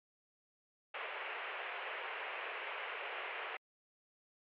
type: band-pass noise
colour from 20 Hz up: white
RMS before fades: -43 dBFS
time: 0.94-3.57 s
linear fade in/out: 5 ms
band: 400 to 2800 Hz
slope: 48 dB/octave
effects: MP3 64 kbps